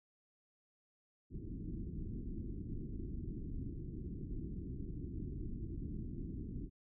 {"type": "low-pass noise", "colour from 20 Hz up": "pink", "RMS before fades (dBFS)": -43, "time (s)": [1.3, 6.7], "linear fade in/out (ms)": 50, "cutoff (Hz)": 350, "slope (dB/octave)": 48, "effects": []}